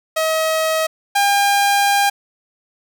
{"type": "tone pair in turn", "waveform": "sawtooth", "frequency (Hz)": [637, 804], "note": ["D#5", "G5"], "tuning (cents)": [41, 44], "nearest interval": "major third", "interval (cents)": 403, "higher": "second", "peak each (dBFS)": [-12, -9], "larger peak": "second", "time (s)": [[0.16, 0.87], [1.15, 2.1]], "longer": "second", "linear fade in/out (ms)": 10, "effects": []}